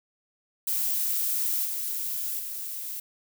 violet noise with level steps, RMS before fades -27 / -31 / -35 dBFS, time 0.67-3 s, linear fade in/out 5 ms, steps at 1.64 / 2.38 s, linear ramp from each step 20 ms, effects none

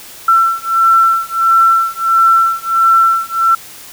sine beating tone pair, 1344 / 1345.5 Hz, E6 / E6, +33 / +35 cents, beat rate 1.5 Hz, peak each -11 dBFS, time 0.28-3.55 s, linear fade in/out 5 ms, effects white hiss -34 dBFS RMS until 3.92 s

